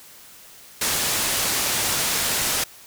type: low-pass noise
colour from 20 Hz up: white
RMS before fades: -23 dBFS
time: 0.81-2.64 s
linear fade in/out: 5 ms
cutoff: 11000 Hz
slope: 12 dB/octave
effects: white hiss -46 dBFS RMS until 2.86 s